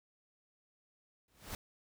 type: noise with exponential growth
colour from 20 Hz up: pink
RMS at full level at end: -39 dBFS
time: 1.28-1.55 s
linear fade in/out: 2 ms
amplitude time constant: 58 ms
effects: none